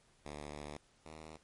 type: tone pair in turn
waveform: 5% pulse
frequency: 73.9 / 78.61 Hz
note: D2 / D#2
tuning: +11 / +18 cents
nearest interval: minor second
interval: 107 cents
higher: second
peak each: -33 / -38 dBFS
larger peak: first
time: 0.25-0.77 / 1.05-1.37 s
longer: first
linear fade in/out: 5 ms
effects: pink hiss -69 dBFS RMS until 1.43 s + MP3 48 kbps